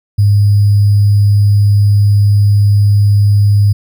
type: tone with sample-and-hold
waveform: sine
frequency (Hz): 102.1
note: G#2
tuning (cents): -29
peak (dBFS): -5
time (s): 0.18-3.73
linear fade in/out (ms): 10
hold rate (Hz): 4900
effects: none